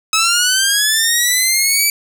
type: linear sweep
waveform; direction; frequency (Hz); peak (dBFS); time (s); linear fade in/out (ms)
10% pulse; up; 1281 to 2319; -3; 0.13-1.9; 2
effects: none